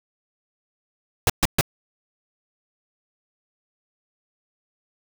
pink noise bursts, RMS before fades -17 dBFS, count 3, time 1.27-1.611 s, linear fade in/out 2 ms, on 27 ms, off 130 ms, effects none

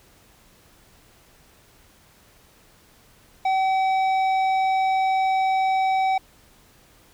sine tone with tanh clipping, 763 Hz, G5, 47 cents flat, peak -20 dBFS, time 3.45-6.18 s, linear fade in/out 5 ms, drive 10 dB, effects pink hiss -55 dBFS RMS until 7.13 s

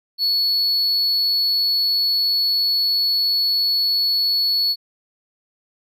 triangle tone, 4403 Hz, C#8, 13 cents flat, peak -15 dBFS, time 0.18-4.76 s, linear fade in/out 50 ms, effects none

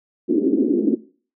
white band-pass noise, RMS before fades -18 dBFS, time 0.28-0.96 s, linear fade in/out 20 ms, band 240 to 370 Hz, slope 48 dB/octave, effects noise-tail reverb RT60 0.4 s tail -18 dB re dry

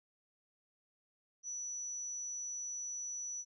sine tone, 5920 Hz, F#8, in tune, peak -39 dBFS, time 1.43-3.45 s, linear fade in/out 50 ms, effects none

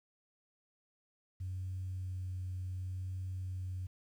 sine tone with vibrato, 92.5 Hz, F#2, in tune, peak -36 dBFS, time 1.4-3.87 s, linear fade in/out 10 ms, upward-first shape sine, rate 0.69 Hz, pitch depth 11 cents each way, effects tanh soft clip ceiling -33 dBFS + 11-bit

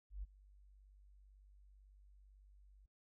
sine tone with ADSR envelope, 49 Hz, G1, in tune, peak -40 dBFS, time 0.1-2.86 s, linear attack 130 ms, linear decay 24 ms, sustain -21 dB, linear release 5 ms, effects noise-tail reverb RT60 0.1 s tail -26 dB re dry

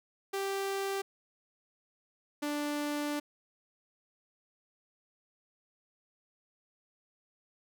sawtooth tone pair in turn, 392 / 293.7 Hz, G4 / D4, 0 / 0 cents, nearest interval perfect fourth, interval 500 cents, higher first, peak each -28 dBFS, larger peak neither, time 0.33-1.02 / 2.42-3.2 s, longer second, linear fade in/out 10 ms, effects none

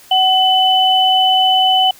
sine tone pair together, 752 / 3008 Hz, F#5 / F#7, +28 / +28 cents, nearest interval 2 octaves, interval 2400 cents, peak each -12 dBFS, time 0.11-1.91 s, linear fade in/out 5 ms, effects white hiss -43 dBFS RMS until 1.99 s

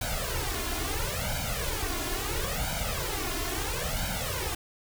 pink noise with flanger, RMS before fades -31 dBFS, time 0.01-4.55 s, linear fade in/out 5 ms, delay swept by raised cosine 1.3 to 2.9 ms, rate 0.74 Hz, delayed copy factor +1, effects none

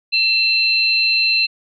sine tone pair together, 2685 / 4106 Hz, E7 / C8, +31 / -33 cents, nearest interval perfect fifth, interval 736 cents, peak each -16 dBFS, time 0.12-1.47 s, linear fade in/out 20 ms, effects none

